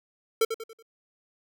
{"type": "tone with echo", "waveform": "square", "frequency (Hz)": 450, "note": "A4", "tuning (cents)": 39, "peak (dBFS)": -20, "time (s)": [0.41, 0.45], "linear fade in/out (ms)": 5, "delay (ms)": 94, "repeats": 4, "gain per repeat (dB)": -8, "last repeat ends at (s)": 0.826, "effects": []}